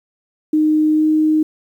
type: tone with pitch glide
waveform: sine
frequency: 308.1 to 310.2 Hz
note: D#4 to D#4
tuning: -17 to -5 cents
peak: -11 dBFS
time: 0.53-1.43 s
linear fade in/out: 5 ms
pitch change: +12 cents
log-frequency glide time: 0.93-1.04 s
effects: 8-bit